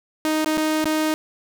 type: tone with dropouts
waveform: sawtooth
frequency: 311.1 Hz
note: D#4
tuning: in tune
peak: -15 dBFS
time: 0.25-1.14 s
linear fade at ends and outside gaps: 0 ms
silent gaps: 0.445-0.46 / 0.573-0.578 / 0.843-0.856 s
effects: none